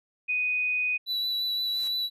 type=tone; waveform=sine; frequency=2490 Hz; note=D#7; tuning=1 cent sharp; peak=-24 dBFS; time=0.28-0.98 s; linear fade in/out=20 ms
type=tone with vibrato; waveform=triangle; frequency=3951 Hz; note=B7; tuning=in tune; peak=-25 dBFS; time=1.06-2.1 s; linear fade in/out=50 ms; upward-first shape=triangle; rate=5.8 Hz; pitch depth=17 cents each way
type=noise with exponential growth; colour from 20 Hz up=white; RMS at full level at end=-43 dBFS; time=1.43-1.88 s; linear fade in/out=5 ms; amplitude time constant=97 ms
effects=resampled to 32000 Hz